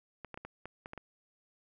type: clicks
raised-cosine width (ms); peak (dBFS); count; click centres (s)
0.5; -28; 8; 0.247 / 0.343 / 0.375 / 0.45 / 0.656 / 0.859 / 0.934 / 0.977
effects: none